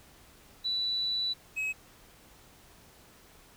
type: tone pair in turn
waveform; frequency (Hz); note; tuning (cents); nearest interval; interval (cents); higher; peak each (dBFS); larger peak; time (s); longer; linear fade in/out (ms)
sine / triangle; 3958 / 2557; B7 / D#7; +3 / +47; minor sixth; 756; first; -28; neither; 0.64-1.34 / 1.56-1.73; first; 20
effects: pink hiss -57 dBFS RMS until 3.56 s